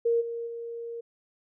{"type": "tone with level steps", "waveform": "sine", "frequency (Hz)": 466.2, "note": "A#4", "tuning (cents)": 0, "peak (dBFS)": [-21, -31, -34], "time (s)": [0.05, 1.01], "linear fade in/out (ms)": 10, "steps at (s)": [0.2, 0.46], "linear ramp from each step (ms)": 20, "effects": []}